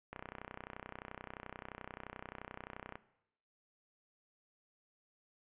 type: click train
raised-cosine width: 0.5 ms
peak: -29 dBFS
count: 90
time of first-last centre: 0.13-2.955 s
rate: 31.5 Hz
effects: noise-tail reverb RT60 0.8 s tail -17 dB re dry + resampled to 8000 Hz